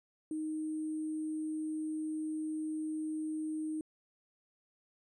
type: tone with sample-and-hold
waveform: sine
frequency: 311.1 Hz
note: D#4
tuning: in tune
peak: -34 dBFS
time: 0.31-3.81 s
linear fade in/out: 2 ms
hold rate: 8820 Hz
effects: resampled to 22050 Hz